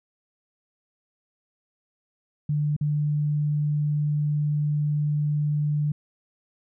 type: tone with dropouts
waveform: sine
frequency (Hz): 148.5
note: D3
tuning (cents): +20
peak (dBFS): -21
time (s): 2.49-5.92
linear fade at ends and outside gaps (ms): 5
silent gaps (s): 2.765-2.81
effects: none